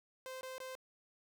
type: tone bursts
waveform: sawtooth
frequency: 519 Hz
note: C5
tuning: 14 cents flat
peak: -40 dBFS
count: 3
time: 0.26-0.752 s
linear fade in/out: 0 ms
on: 150 ms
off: 21 ms
effects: none